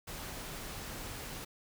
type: noise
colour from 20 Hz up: pink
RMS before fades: -43 dBFS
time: 0.07-1.45 s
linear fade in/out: 10 ms
effects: none

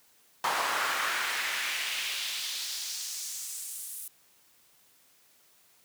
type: noise with high-pass filter sweep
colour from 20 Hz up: brown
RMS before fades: -33 dBFS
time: 0.44-4.08 s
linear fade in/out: 2 ms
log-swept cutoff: 940 to 11000 Hz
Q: 1.7
effects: white hiss -63 dBFS RMS until 5.84 s + high-pass 80 Hz 12 dB/octave

